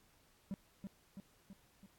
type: tone with echo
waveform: triangle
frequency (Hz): 196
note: G3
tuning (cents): 0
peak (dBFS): -36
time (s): 0.51-0.54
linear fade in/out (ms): 0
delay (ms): 330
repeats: 4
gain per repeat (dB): -4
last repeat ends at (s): 1.86
effects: pink hiss -70 dBFS RMS until 1.98 s + AAC 64 kbps